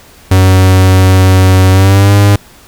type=tone with pitch glide; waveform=45% pulse; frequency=93.8 to 101.11 Hz; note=F#2 to G#2; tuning=+24 to -46 cents; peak=-3 dBFS; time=0.31-2.36 s; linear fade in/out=5 ms; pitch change=+130 cents; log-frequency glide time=1.7-2.14 s; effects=pink hiss -39 dBFS RMS until 2.67 s